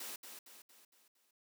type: noise with echo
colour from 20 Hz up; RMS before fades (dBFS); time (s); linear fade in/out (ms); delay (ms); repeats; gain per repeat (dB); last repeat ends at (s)
white; -45; 0-0.16; 5; 230; 5; -6; 1.31
effects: high-pass 200 Hz 12 dB/octave